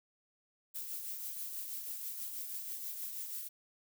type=noise with tremolo; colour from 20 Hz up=violet; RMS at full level=-40 dBFS; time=0.74-3.49 s; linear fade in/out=20 ms; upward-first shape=triangle; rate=6.2 Hz; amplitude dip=45%; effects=none